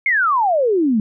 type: exponential sweep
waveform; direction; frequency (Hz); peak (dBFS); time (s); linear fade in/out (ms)
sine; down; 2211 to 204.5; -13; 0.06-1; 2
effects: none